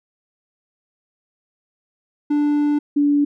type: tone pair in turn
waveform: triangle / sine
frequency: 293.7 / 289 Hz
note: D4 / D4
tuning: 0 / -28 cents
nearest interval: unison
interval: 28 cents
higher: first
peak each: -13 dBFS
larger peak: neither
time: 2.3-2.79 / 2.96-3.25 s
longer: first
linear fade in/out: 10 ms
effects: none